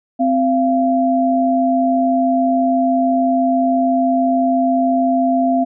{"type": "tone pair together", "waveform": "sine", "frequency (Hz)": [260, 686.1], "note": ["C4", "F5"], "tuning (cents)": [-11, -31], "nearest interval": "octave + perfect fourth", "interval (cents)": 1680, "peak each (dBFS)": -15, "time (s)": [0.19, 5.65], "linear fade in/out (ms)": 20, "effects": []}